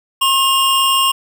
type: tone pair together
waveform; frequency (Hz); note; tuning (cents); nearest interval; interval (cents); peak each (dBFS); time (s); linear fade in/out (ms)
square; 1072 / 2826; C6 / F7; +42 / +20; octave + perfect fourth; 1678; -15; 0.21-1.12; 10
effects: none